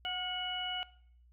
harmonic tone with a mistuned harmonic, 734 Hz, F#5, 14 cents flat, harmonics 1 / 2 / 3 / 4, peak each -40 / -42 / -44 / -36 dBFS, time 0.05-0.83 s, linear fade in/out 0 ms, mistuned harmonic 2, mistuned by -40 cents, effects noise-tail reverb RT60 0.6 s tail -20 dB re dry + added 60 Hz sine -59 dBFS peak until 1.32 s

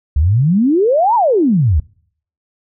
sine exponential two-way sweep, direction up then down, 67 to 987.8 to 67 Hz, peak -9 dBFS, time 0.16-1.8 s, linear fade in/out 5 ms, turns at 1.15 s, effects noise-tail reverb RT60 0.6 s tail -25 dB re dry

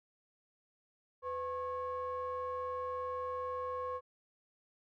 triangle ring-modulated tone, 291.3 Hz, D4, 14 cents flat, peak -31 dBFS, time 1.22-4.01 s, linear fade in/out 50 ms, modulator 795 Hz, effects none

